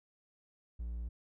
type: tone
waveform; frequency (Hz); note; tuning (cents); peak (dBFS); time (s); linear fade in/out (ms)
triangle; 58.27; A#1; 0; -35; 0.79-1.09; 10
effects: none